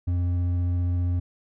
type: tone with hard clipping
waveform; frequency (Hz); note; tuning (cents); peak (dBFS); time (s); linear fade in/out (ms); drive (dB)
sine; 88.5; F2; +23; -23; 0.07-1.2; 10; 5
effects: none